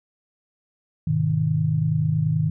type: chord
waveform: sine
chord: G# minor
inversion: none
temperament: equal with one note detuned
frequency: 103.83 / 126.28 / 155.56 Hz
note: G#2 / B2 / D#3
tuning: 0 / +39 / 0 cents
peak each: -26 / -26 / -20 dBFS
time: 1.07-2.5 s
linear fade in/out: 5 ms
effects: none